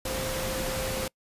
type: tone in noise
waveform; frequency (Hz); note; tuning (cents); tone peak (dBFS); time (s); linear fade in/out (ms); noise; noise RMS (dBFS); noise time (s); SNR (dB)
sine; 523.3; C5; 0; -33; 0.05-1.08; 5; pink; -32; 0.05-1.08; -4
effects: noise-tail reverb RT60 0.1 s tail -26 dB re dry + resampled to 32000 Hz